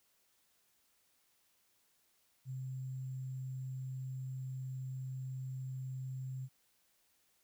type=tone with sample-and-hold; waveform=sine; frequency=130.81 Hz; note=C3; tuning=in tune; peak=-39 dBFS; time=2.45-6.49 s; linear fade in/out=50 ms; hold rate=7350 Hz; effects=white hiss -74 dBFS RMS until 7.43 s